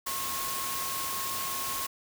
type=tone in noise; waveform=sine; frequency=1084 Hz; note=C#6; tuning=39 cents flat; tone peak=-36 dBFS; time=0.06-1.87 s; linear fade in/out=10 ms; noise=white; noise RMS=-34 dBFS; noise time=0.06-1.87 s; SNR=-5 dB; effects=none